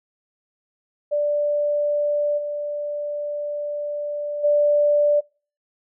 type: tone with level steps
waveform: sine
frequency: 587.3 Hz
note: D5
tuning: in tune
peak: -18 / -24 / -14 dBFS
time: 1.11-5.21 s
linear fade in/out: 20 ms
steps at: 2.37 / 4.43 s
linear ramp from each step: 20 ms
effects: noise-tail reverb RT60 0.4 s tail -26 dB re dry